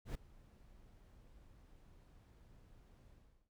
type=noise with ADSR envelope; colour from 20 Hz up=brown; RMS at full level=-39 dBFS; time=0.05-3.5 s; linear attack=100 ms; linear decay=4 ms; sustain=-23 dB; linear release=390 ms; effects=none